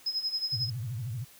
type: tone with tremolo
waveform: sine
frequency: 5110 Hz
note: D#8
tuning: 45 cents sharp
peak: -26 dBFS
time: 0.06-0.7 s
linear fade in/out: 5 ms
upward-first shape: sine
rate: 11 Hz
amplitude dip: 75%
type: tone with vibrato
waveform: sine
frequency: 117.8 Hz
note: A#2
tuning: 19 cents sharp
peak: -32 dBFS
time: 0.52-1.25 s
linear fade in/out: 20 ms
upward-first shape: sine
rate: 13 Hz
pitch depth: 220 cents each way
effects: white hiss -55 dBFS RMS until 1.39 s